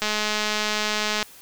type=click train; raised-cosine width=0.2 ms; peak=-7 dBFS; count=257; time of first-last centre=0.02-1.228 s; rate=212 Hz; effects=white hiss -47 dBFS RMS until 1.41 s